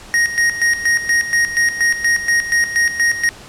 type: tone with tremolo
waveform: square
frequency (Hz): 1872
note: A#6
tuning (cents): +7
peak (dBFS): -12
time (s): 0.14-3.29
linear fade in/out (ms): 0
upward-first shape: square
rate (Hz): 4.2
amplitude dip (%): 70
effects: pink hiss -38 dBFS RMS until 3.48 s + low-pass 9000 Hz 12 dB/octave